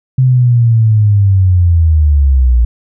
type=linear sweep; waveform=sine; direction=down; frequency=130.9 to 57.5 Hz; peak=-5 dBFS; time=0.18-2.65 s; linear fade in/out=5 ms; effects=none